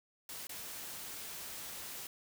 white noise with dropouts, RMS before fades -45 dBFS, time 0.29-2.07 s, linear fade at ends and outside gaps 2 ms, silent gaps 0.47-0.493 s, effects none

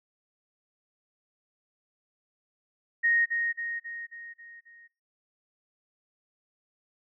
sine tone with echo, 1864.7 Hz, A#6, in tune, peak -21 dBFS, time 3.03-3.26 s, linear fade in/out 20 ms, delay 270 ms, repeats 6, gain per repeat -5 dB, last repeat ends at 4.88 s, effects noise-tail reverb RT60 0.3 s tail -20 dB re dry

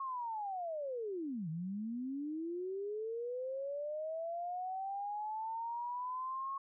sine linear two-way sweep, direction down then up, 1097 to 153.8 to 1097 Hz, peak -37 dBFS, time 0-6.58 s, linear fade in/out 5 ms, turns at 1.49 s, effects none

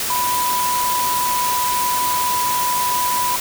sine tone in noise, 987.8 Hz, B5, in tune, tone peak -18 dBFS, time 0.1-3.36 s, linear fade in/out 2 ms, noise white, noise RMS -23 dBFS, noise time 0-3.4 s, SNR +2 dB, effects none

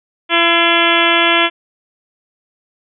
harmonic tone with a mistuned harmonic, 337.6 Hz, E4, 41 cents sharp, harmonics 1 / 2 / 3 / 4 / 5 / 6 / 7 / 8 / 9 / 10, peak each -19 / -19 / -19 / -19 / -19 / -19 / -19 / -19 / -19 / -19 dBFS, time 0.29-1.5 s, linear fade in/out 50 ms, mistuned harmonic 6, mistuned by +44 cents, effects none

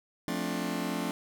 sawtooth chord, D minor seventh, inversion first, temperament just, 176.2 / 220.2 / 264.3 / 293.7 Hz, F3 / A3 / C4 / D4, +16 / +2 / +18 / 0 cents, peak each -32 dBFS, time 0.28-1.11 s, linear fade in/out 0 ms, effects none

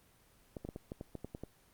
clicks, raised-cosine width 2 ms, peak -28 dBFS, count 10, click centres 0.568 / 0.65 / 0.689 / 0.761 / 0.919 / 1.011 / 1.153 / 1.246 / 1.349 / 1.436 s, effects pink hiss -66 dBFS RMS until 1.73 s + Opus 24 kbps

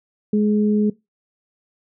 sine tone pair together, 209.7 / 420.9 Hz, G#3 / G#4, +17 / +23 cents, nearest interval octave, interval 1206 cents, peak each -15 / -22 dBFS, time 0.33-0.9 s, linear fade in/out 5 ms, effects noise-tail reverb RT60 0.2 s tail -21 dB re dry

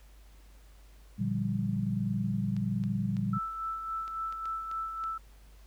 sine chord, G minor seventh, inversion first, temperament equal with one note detuned, 116.54 / 145.4 / 174.61 / 196 Hz, Bb2 / D3 / F3 / G3, 0 / -17 / 0 / 0 cents, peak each -33 / -37 / -36 / -31 dBFS, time 1.18-3.39 s, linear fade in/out 20 ms
clicks, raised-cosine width 0.2 ms, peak -32 dBFS, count 8, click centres 2.566 / 2.838 / 3.168 / 4.079 / 4.325 / 4.456 / 4.714 / 5.039 s
sine tone with tremolo, 1321 Hz, E6, 3 cents sharp, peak -31 dBFS, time 3.33-5.18 s, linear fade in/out 5 ms, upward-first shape sine, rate 3.6 Hz, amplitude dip 45%
effects added 50 Hz sine -52 dBFS peak until 5.66 s + pink hiss -63 dBFS RMS until 5.66 s

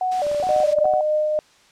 sine tone with vibrato, 659.3 Hz, E5, in tune, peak -19 dBFS, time 0.01-1.01 s, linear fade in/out 2 ms, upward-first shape square, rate 2.4 Hz, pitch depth 200 cents each way
white noise, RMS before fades -36 dBFS, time 0.11-0.74 s, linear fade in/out 10 ms
clicks, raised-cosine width 1 ms, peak -21 dBFS, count 12, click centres 0.267 / 0.315 / 0.347 / 0.4 / 0.438 / 0.469 / 0.505 / 0.563 / 0.603 / 0.786 / 0.855 / 0.937 s
sine tone with tremolo, 610 Hz, D#5, 34 cents flat, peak -16 dBFS, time 0.49-1.39 s, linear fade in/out 0 ms, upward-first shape triangle, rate 3.4 Hz, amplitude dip 30%
effects white hiss -54 dBFS RMS until 1.71 s + low-pass 6000 Hz 12 dB/octave

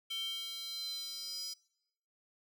square tone with high-pass filter sweep, 450 Hz, A4, 39 cents sharp, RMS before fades -41 dBFS, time 0.1-1.54 s, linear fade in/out 10 ms, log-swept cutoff 3000 to 5200 Hz, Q 8, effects noise-tail reverb RT60 0.9 s tail -25 dB re dry

